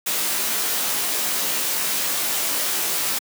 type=noise with comb filter; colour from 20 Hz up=white; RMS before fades=-23 dBFS; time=0.06-3.19 s; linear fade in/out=10 ms; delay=18 ms; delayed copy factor=+1; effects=high-pass 200 Hz 12 dB/octave